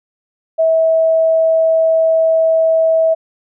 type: tone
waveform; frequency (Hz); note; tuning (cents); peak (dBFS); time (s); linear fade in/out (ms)
sine; 648; E5; -30; -9; 0.58-3.15; 20
effects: none